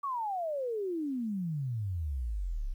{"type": "exponential sweep", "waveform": "sine", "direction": "down", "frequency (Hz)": [1156, 30.83], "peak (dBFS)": -31, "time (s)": [0.03, 2.74], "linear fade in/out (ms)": 10, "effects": ["11-bit"]}